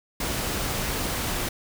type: noise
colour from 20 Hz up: pink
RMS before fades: -28 dBFS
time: 0.2-1.49 s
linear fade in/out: 5 ms
effects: none